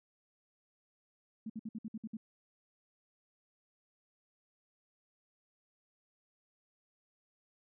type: tone bursts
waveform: sine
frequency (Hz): 220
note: A3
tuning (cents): 0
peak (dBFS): -38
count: 8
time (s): 1.46-2.17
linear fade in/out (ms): 5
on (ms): 38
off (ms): 58
effects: none